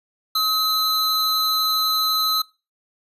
square tone pair together, 1274 / 4056 Hz, D#6 / B7, +41 / +45 cents, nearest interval octave + minor sixth, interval 2004 cents, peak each -23 / -20 dBFS, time 0.35-2.42 s, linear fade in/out 5 ms, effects noise-tail reverb RT60 0.3 s tail -23 dB re dry + resampled to 32000 Hz

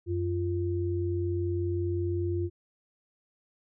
sine tone pair together, 92 / 346.8 Hz, F#2 / F4, -9 / -12 cents, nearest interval octave + major seventh, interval 2297 cents, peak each -29 / -30 dBFS, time 0.06-2.5 s, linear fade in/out 50 ms, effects none

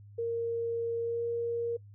sine tone with pitch glide, 464.2 to 468.8 Hz, A#4 to A#4, -7 to +10 cents, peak -29 dBFS, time 0.18-1.77 s, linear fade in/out 10 ms, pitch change +17 cents, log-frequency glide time 1-1.23 s, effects noise-tail reverb RT60 0.1 s tail -24 dB re dry + added 102 Hz sine -49 dBFS peak until 1.94 s

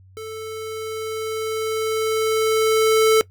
square tone with level ramp, 440 Hz, A4, in tune, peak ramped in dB -31 to -12 dBFS, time 0.17-3.21 s, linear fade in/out 0 ms, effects noise-tail reverb RT60 0.1 s tail -20 dB re dry + added 94 Hz sine -46 dBFS peak until 3.3 s

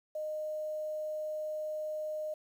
sine tone with quantisation, 615 Hz, D#5, 20 cents flat, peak -34 dBFS, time 0.15-2.34 s, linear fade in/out 5 ms, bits 10, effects none

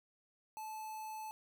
square tone with notch filter, 869 Hz, A5, 22 cents flat, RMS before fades -45 dBFS, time 0.57-1.31 s, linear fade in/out 0 ms, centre 3500 Hz, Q 1.1, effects none

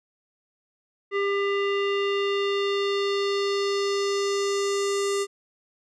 square tone with low-pass filter sweep, 399.3 Hz, G4, 32 cents sharp, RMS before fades -25 dBFS, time 1.11-5.27 s, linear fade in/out 50 ms, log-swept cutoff 2200 to 8100 Hz, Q 2.2, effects none

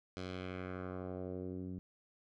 10% pulse tone with low-pass filter sweep, 92 Hz, F#2, 9 cents flat, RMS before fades -43 dBFS, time 0.17-1.79 s, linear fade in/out 0 ms, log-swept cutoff 5000 to 210 Hz, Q 1.5, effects none

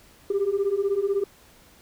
sine beating tone pair, 387.5 / 403.5 Hz, G4 / G#4, -20 / -50 cents, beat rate 16 Hz, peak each -24 / -22 dBFS, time 0.3-1.24 s, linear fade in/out 5 ms, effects tanh soft clip ceiling -17 dBFS + pink hiss -54 dBFS RMS until 1.81 s

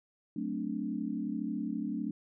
sine chord, D dominant seventh, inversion first, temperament equal, 185 / 220 / 261.6 / 293.7 Hz, F#3 / A3 / C4 / D4, 0 / 0 / 0 / 0 cents, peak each -40 / -36 / -39 / -37 dBFS, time 0.36-2.11 s, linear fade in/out 5 ms, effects none

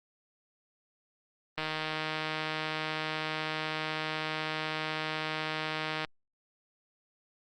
click train, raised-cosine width 0.3 ms, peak -17 dBFS, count 698, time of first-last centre 1.58-6.048 s, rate 156 Hz, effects Opus 32 kbps

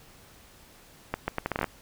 accelerating click train, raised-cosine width 0.5 ms, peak -12 dBFS, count 10, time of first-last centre 1.14-1.643 s, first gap 140 ms, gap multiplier 0.74, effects pink hiss -54 dBFS RMS until 1.81 s

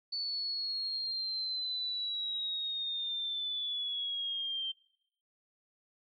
sine linear sweep, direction down, 4484 to 3136 Hz, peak -33 dBFS, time 0.12-4.72 s, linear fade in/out 10 ms, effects noise-tail reverb RT60 0.8 s tail -25 dB re dry + AAC 48 kbps

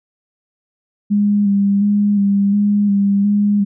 sine tone with vibrato, 202.4 Hz, G#3, 44 cents flat, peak -11 dBFS, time 1.1-3.65 s, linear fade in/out 20 ms, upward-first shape square, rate 1.4 Hz, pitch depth 24 cents each way, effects none

